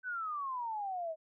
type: exponential sweep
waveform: sine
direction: down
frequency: 1537 to 622.3 Hz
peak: -35 dBFS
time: 0.03-1.16 s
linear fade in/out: 50 ms
effects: none